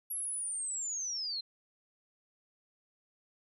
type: linear sweep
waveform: sine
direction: down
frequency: 11390 to 4067 Hz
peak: -34 dBFS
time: 0.1-1.41 s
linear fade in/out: 10 ms
effects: none